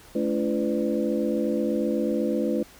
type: tone cluster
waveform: sine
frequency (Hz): 216.3 / 284.5 / 339.1 / 503 / 591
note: A3 / C#4 / E4 / B4 / D5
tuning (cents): -29 / +45 / +49 / +32 / +11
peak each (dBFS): -27 / -29 / -28 / -28 / -35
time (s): 0.15-2.63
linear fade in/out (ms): 5
effects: pink hiss -50 dBFS RMS until 2.79 s